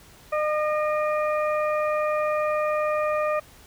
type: harmonic tone with a mistuned harmonic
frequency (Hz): 607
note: D#5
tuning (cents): -43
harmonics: 1 / 2 / 3 / 4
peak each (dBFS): -23 / -27 / -36 / -36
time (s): 0.32-3.4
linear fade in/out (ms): 10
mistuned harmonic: 3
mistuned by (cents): +40
effects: pink hiss -51 dBFS RMS until 3.66 s